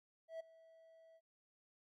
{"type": "tone with ADSR envelope", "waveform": "triangle", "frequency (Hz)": 652, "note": "E5", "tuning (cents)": -19, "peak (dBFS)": -40, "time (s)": [0.28, 1.21], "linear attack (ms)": 120, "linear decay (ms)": 10, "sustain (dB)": -20, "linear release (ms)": 50, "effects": []}